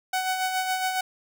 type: tone with tremolo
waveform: sawtooth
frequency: 748 Hz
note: F#5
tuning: 19 cents sharp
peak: -19 dBFS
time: 0.13-1.01 s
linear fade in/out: 5 ms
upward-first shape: sine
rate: 7.2 Hz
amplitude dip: 45%
effects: none